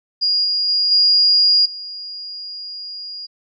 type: tone with level steps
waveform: sine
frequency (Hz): 4853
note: D#8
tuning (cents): -44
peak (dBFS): -14 / -16 / -14 / -10 / -28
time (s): 0.21-3.27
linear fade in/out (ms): 20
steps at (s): 0.44 / 0.68 / 0.91 / 1.65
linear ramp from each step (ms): 10
effects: none